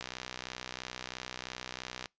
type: click train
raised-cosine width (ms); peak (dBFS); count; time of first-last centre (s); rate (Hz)
0.2; -21; 130; 0.01-2.058; 63
effects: noise-tail reverb RT60 0.2 s tail -25 dB re dry + resampled to 16000 Hz